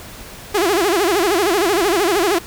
sawtooth tone with vibrato, 373.6 Hz, F#4, 17 cents sharp, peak -10 dBFS, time 0.54-2.39 s, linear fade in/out 10 ms, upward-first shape sine, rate 13 Hz, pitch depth 220 cents each way, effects pink hiss -36 dBFS RMS until 2.46 s

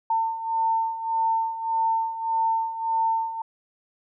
sine beating tone pair, 900 / 901.7 Hz, A5 / A5, +39 / +42 cents, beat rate 1.7 Hz, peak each -28 / -23 dBFS, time 0.1-3.42 s, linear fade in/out 5 ms, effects none

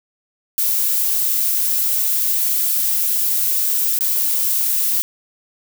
violet noise with dropouts, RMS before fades -18 dBFS, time 0.58-5.02 s, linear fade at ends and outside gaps 0 ms, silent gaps 3.988-4.008 s, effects none

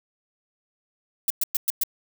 violet noise bursts, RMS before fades -22 dBFS, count 5, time 1.28-1.835 s, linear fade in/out 2 ms, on 23 ms, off 110 ms, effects none

